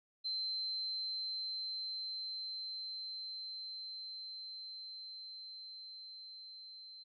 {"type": "tone with level ramp", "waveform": "sine", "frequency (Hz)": 4100, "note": "C8", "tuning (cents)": -36, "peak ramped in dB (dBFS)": [-35, -50], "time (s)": [0.24, 7.04], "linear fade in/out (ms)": 20, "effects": []}